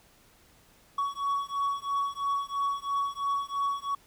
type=beating tone pair; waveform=triangle; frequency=1120 / 1123 Hz; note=C#6 / C#6; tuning=+18 / +22 cents; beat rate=3 Hz; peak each=-29 dBFS; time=0.98-3.95 s; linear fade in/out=5 ms; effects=pink hiss -60 dBFS RMS until 4.06 s